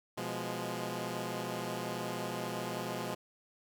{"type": "chord", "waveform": "10% pulse", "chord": "F diminished", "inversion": "second", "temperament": "equal", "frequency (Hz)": [123.47, 174.61, 207.7], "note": ["Cb3", "F3", "Ab3"], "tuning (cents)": [0, 0, 0], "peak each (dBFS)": -32, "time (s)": [0.17, 3.15], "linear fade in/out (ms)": 10, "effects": []}